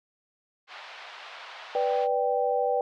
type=band-pass noise; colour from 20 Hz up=pink; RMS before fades=-44 dBFS; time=0.67-2.08 s; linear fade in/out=50 ms; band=710 to 4000 Hz; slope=24 dB/octave
type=chord; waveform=sine; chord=G major; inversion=first; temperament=equal; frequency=493.9 / 587.3 / 784 Hz; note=B4 / D5 / G5; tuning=0 / 0 / 0 cents; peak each=-26 / -29 / -27 dBFS; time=1.75-2.81 s; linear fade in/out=2 ms
effects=none